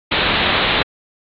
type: low-pass noise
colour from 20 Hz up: white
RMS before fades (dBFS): -17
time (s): 0.11-0.83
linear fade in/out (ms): 10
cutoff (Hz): 4000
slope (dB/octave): 96
effects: AAC 48 kbps